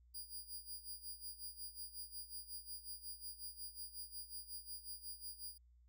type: tone with tremolo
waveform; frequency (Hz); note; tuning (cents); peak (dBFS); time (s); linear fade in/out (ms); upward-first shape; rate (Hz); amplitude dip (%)
5% pulse; 4851; D#8; -45; -38; 0.14-5.58; 10; sine; 5.5; 80
effects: added 60 Hz sine -64 dBFS peak until 5.88 s